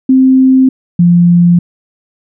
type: tone pair in turn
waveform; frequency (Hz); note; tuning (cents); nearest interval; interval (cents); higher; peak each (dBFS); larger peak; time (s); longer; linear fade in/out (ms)
sine; 261.6 / 173.69; C4 / F3; 0 / -9; perfect fifth; 709; first; -3; neither; 0.09-0.69 / 0.99-1.59; neither; 5
effects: none